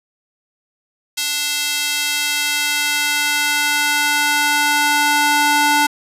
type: tone with high-pass filter sweep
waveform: square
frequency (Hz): 293.7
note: D4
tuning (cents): 0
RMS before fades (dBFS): -17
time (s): 1.17-5.87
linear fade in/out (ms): 10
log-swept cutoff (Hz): 3400 to 790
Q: 1
effects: resampled to 32000 Hz